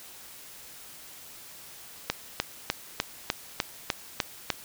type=click train; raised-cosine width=0.2 ms; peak=-7 dBFS; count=9; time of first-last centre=2.1-4.502 s; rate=3.33 Hz; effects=white hiss -47 dBFS RMS until 4.64 s